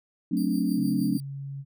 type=chord; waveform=sine; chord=D dominant seventh; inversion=first; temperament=just; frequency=183.54 / 220.2 / 264.3 / 293.7 Hz; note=F#3 / A3 / C4 / D4; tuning=-14 / +2 / +18 / 0 cents; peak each=-28 dBFS; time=0.31-1.18 s; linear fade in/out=10 ms
type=tone with tremolo; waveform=10% pulse; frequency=4699 Hz; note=D8; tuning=in tune; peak=-33 dBFS; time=0.37-1.2 s; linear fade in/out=0 ms; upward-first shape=triangle; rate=6.4 Hz; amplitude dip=70%
type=tone; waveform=sine; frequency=138.59 Hz; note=C#3; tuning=in tune; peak=-33 dBFS; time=0.75-1.65 s; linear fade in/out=50 ms
effects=none